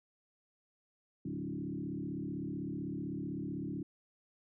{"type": "tone with frequency modulation", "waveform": "sine", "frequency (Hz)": 233.1, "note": "A#3", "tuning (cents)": 0, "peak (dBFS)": -36, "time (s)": [1.25, 3.83], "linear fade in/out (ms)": 5, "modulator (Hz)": 35.8, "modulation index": 2.8, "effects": []}